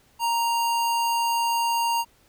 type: tone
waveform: square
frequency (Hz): 932.3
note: A#5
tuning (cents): 0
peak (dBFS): -22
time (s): 0.19-2.05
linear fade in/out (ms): 50
effects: pink hiss -60 dBFS RMS until 2.28 s